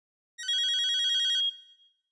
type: tone with vibrato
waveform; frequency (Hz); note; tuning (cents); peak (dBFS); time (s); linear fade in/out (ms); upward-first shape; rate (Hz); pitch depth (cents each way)
15% pulse; 1693; G#6; +33; -30; 0.38-1.41; 20; square; 9.8; 190
type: tone with pitch glide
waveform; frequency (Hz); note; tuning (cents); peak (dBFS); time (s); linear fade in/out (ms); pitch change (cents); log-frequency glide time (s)
sine; 3303 to 3271; G#7 to G#7; -10 to -27; -24; 0.48-1.5; 10; -17; 0.99-1.15
effects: noise-tail reverb RT60 0.9 s tail -17 dB re dry + resampled to 22050 Hz

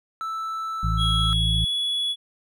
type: tone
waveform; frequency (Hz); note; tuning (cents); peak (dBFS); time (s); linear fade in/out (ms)
triangle; 1318.5; E6; 0; -25; 0.21-1.33; 0
type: harmonic tone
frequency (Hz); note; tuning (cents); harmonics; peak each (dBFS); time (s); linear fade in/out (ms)
54.4; A1; -19; 1 / 2 / 3; -23 / -26 / -28; 0.83-1.65; 5
type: tone with pitch glide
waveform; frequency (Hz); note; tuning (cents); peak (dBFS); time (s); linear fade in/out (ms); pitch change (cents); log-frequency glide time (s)
triangle; 3322 to 3388; G#7 to G#7; 0 to +34; -21; 0.97-2.16; 50; +34; 1.11-1.71
effects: none

